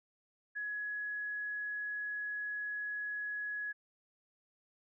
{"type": "tone", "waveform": "sine", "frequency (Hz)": 1681, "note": "G#6", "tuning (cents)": 20, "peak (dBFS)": -36, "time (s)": [0.55, 3.73], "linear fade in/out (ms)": 20, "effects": []}